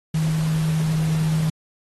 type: tone in noise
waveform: sine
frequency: 158.3 Hz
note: D#3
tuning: 30 cents sharp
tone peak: -18 dBFS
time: 0.14-1.5 s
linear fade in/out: 5 ms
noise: pink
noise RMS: -35 dBFS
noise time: 0.14-1.5 s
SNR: +14 dB
effects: AAC 32 kbps